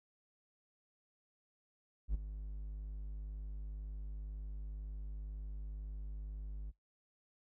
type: tone with ADSR envelope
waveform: triangle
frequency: 51 Hz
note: G#1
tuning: 31 cents flat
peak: -27 dBFS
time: 2.08-6.72 s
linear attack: 64 ms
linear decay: 15 ms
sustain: -12 dB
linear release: 29 ms
effects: noise-tail reverb RT60 0.2 s tail -26 dB re dry